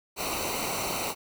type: noise with comb filter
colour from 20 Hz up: pink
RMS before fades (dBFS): -31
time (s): 0.16-1.15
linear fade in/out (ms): 50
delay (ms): 0.59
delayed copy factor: -0.8
effects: none